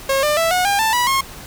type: tone with pitch steps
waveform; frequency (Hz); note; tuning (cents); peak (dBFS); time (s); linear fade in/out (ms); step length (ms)
sawtooth; 542 / 597.9 / 659.6 / 727.7 / 802.8 / 885.6 / 977 / 1077.8; C#5 / D5 / E5 / F#5 / G5 / A5 / B5 / C#6; -39 / +31 / +1 / -29 / +41 / +11 / -19 / -49; -11; 0.09-1.21; 5; 140
effects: pink hiss -36 dBFS RMS until 1.46 s